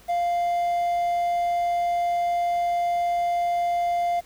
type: tone with quantisation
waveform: triangle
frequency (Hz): 697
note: F5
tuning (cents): -4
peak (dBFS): -19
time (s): 0.08-4.21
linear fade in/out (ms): 20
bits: 8
effects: added 50 Hz sine -54 dBFS peak until 4.25 s + pink hiss -53 dBFS RMS until 4.25 s